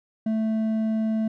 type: tone with hard clipping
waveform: sine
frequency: 220 Hz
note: A3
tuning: in tune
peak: -23 dBFS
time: 0.26-1.28 s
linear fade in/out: 5 ms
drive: 5 dB
effects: none